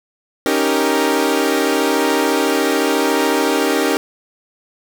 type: chord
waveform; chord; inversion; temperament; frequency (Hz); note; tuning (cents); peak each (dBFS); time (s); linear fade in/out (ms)
sawtooth; Eb dominant seventh; third; equal; 277.2 / 311.1 / 392 / 466.2; Db4 / Eb4 / G4 / Bb4; 0 / 0 / 0 / 0; -16; 0.46-3.97; 0
effects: none